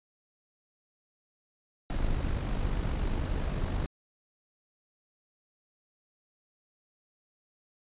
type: noise with amplitude modulation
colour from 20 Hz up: brown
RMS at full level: -28 dBFS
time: 1.9-3.86 s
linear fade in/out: 0 ms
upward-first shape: sine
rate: 49.5 Hz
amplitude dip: 45%
effects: resampled to 8000 Hz